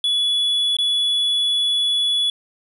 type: tone with dropouts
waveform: triangle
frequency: 3410 Hz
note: G#7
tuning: 45 cents sharp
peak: -15 dBFS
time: 0.04-2.3 s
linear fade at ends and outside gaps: 2 ms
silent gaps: 0.768-0.786 s
effects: resampled to 32000 Hz